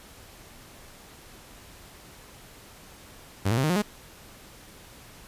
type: tone with pitch steps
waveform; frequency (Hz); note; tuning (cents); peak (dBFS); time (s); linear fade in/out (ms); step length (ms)
sawtooth; 98.4 / 114.35 / 132.87 / 154.41 / 179.43 / 208.5; G2 / A#2 / C3 / D#3 / F3 / G#3; +7 / -33 / +27 / -13 / +47 / +7; -18; 3.45-3.822; 10; 62
effects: pink hiss -49 dBFS RMS until 5.27 s + resampled to 32000 Hz